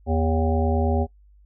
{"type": "harmonic tone with a mistuned harmonic", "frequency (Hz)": 80.1, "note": "E2", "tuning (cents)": -49, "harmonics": [1, 3, 5, 7, 9, 10], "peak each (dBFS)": [-21, -26, -28, -29, -31, -31], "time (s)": [0.06, 1.07], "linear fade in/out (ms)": 50, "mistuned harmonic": 10, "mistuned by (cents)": -24, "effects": ["noise-tail reverb RT60 0.1 s tail -20 dB re dry", "added 50 Hz sine -50 dBFS peak until 1.45 s"]}